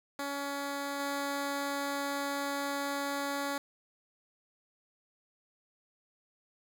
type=tone with level steps; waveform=10% pulse; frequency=281.5 Hz; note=C#4; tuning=27 cents sharp; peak=-26 / -24 dBFS; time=0.19-3.58 s; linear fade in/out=2 ms; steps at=0.99 s; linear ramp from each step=10 ms; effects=none